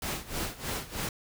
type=noise with tremolo; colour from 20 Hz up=pink; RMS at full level=-32 dBFS; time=0.02-1.09 s; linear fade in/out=2 ms; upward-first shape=sine; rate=3.2 Hz; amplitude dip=85%; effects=none